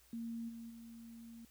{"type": "tone with level steps", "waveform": "sine", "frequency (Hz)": 230.5, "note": "A#3", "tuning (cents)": -19, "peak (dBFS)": [-40, -46, -50], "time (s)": [0.13, 1.45], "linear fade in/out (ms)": 2, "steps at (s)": [0.48, 0.69], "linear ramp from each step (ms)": 20, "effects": ["added 60 Hz sine -70 dBFS peak until 1.5 s", "white hiss -67 dBFS RMS until 1.5 s"]}